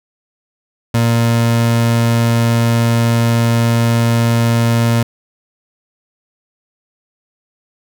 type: tone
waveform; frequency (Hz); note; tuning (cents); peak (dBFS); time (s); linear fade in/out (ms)
30% pulse; 116.54; A#2; 0; -8; 0.94-5.03; 5
effects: none